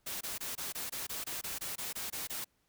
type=noise bursts; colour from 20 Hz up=white; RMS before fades=-39 dBFS; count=14; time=0.06-2.446 s; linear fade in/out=10 ms; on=150 ms; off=22 ms; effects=pink hiss -75 dBFS RMS until 2.68 s